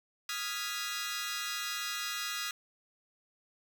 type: chord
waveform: 15% pulse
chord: F half-diminished seventh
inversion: third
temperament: equal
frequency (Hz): 1244.5 / 1396.9 / 1661.2 / 1975.5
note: Eb6 / F6 / Ab6 / Cb7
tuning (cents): 0 / 0 / 0 / 0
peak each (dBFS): -34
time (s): 0.29-2.51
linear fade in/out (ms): 2
effects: none